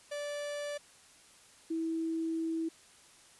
45% pulse / sine tone pair in turn, 583 / 325.9 Hz, D5 / E4, -13 / -20 cents, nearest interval minor seventh, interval 1007 cents, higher first, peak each -36 / -31 dBFS, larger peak second, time 0.11-0.78 / 1.7-2.69 s, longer second, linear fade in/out 10 ms, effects white hiss -59 dBFS RMS until 3.39 s + resampled to 24000 Hz

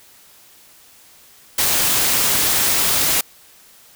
white noise, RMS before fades -17 dBFS, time 1.58-3.21 s, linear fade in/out 5 ms, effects white hiss -48 dBFS RMS until 3.95 s

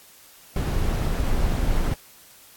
brown noise, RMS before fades -22 dBFS, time 0.56-1.94 s, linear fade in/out 2 ms, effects white hiss -50 dBFS RMS until 2.56 s + AAC 64 kbps

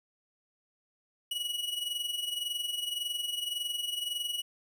45% pulse tone with amplitude modulation, 2919 Hz, F#7, 24 cents flat, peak -29 dBFS, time 1.31-4.42 s, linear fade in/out 5 ms, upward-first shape sine, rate 21.8 Hz, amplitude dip 65%, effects none

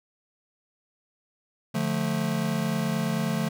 square chord, D minor, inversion none, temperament just, 146.83 / 176.2 / 220.2 Hz, D3 / F3 / A3, 0 / +16 / +2 cents, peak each -31 / -30 / -29 dBFS, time 1.74-3.49 s, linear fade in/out 10 ms, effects none

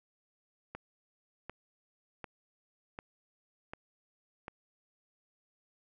click train, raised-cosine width 0.5 ms, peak -26 dBFS, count 6, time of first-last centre 0.75-4.481 s, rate 1.34 Hz, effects none

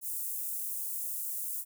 white high-pass noise, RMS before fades -36 dBFS, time 0.01-1.65 s, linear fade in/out 50 ms, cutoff 8600 Hz, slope 24 dB/octave, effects none

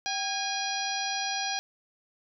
harmonic tone with a mistuned harmonic, 819 Hz, G#5, 24 cents flat, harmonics 1 / 2 / 3 / 4 / 5 / 6 / 7, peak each -33 / -37 / -38 / -38 / -37 / -38 / -36 dBFS, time 0.06-1.59 s, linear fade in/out 0 ms, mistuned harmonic 1, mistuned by -82 cents, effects none

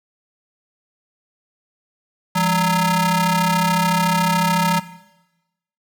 sawtooth ring-modulated tone, 374.6 Hz, F#4, 21 cents sharp, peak -9 dBFS, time 2.35-4.8 s, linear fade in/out 10 ms, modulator 545 Hz, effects noise-tail reverb RT60 1.0 s tail -17 dB re dry

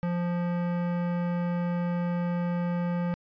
sine tone with hard clipping, 174.61 Hz, F3, in tune, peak -28 dBFS, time 0.03-3.14 s, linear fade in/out 0 ms, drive 17 dB, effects resampled to 11025 Hz

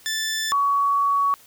15% pulse / sine tone pair in turn, 1760 / 1125.2 Hz, A6 / C#6, 0 / +26 cents, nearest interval minor sixth, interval 774 cents, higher first, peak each -17 dBFS, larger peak neither, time 0.06-0.52 / 0.52-1.34 s, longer second, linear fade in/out 0 ms, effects white hiss -51 dBFS RMS until 1.46 s

